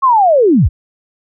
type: linear sweep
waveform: sine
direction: down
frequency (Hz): 1108.7 to 38.61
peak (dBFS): -6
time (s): 0.02-0.69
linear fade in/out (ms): 20
effects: none